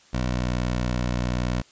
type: tone with pitch glide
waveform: 15% pulse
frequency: 62.2 to 61.13 Hz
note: B1 to B1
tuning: +13 to -17 cents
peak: -17 dBFS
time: 0.13-1.62 s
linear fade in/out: 10 ms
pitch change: -30 cents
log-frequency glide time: 0.26-0.5 s
effects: white hiss -55 dBFS RMS until 1.71 s + resampled to 16000 Hz